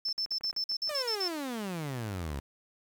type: tone bursts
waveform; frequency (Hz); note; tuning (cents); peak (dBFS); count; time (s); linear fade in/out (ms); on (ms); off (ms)
sine; 5300; E8; +9; -29; 10; 0.05-1.281; 5; 79; 49
type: clicks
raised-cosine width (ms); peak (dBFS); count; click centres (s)
0.5; -37; 12; 0.086 / 0.181 / 0.261 / 0.319 / 0.41 / 0.445 / 0.499 / 0.529 / 0.564 / 0.716 / 0.876 / 0.912
type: exponential sweep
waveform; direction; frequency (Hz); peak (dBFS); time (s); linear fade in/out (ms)
sawtooth; down; 622.3 to 65.41; -30; 0.89-2.4; 5
effects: 9-bit